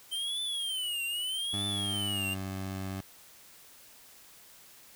square tone with vibrato, 3108 Hz, G7, 16 cents flat, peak -32 dBFS, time 0.11-2.35 s, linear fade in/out 20 ms, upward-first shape triangle, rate 0.81 Hz, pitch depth 220 cents each way
20% pulse tone with pitch glide, 100.8 to 95.53 Hz, G2 to G2, +49 to -44 cents, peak -30 dBFS, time 1.53-3.01 s, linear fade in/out 5 ms, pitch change -93 cents, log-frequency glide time 2.06-2.33 s
effects white hiss -55 dBFS RMS until 4.95 s

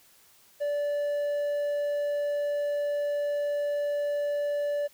triangle tone, 581 Hz, D5, 19 cents flat, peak -24 dBFS, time 0.6-4.88 s, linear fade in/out 20 ms, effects white hiss -59 dBFS RMS until 4.93 s

